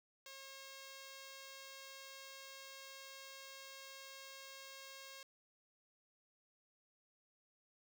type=tone; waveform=5% pulse; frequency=541 Hz; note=C#5; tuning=42 cents flat; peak=-40 dBFS; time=0.26-5.23 s; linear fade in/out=2 ms; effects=none